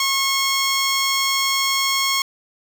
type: tone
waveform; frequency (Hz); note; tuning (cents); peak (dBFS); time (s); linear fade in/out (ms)
10% pulse; 1088; C#6; -33; -9; 0-2.22; 2
effects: none